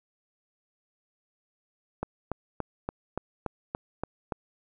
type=click train; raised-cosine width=1 ms; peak=-16 dBFS; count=9; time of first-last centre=2.03-4.322 s; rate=3.49 Hz; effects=none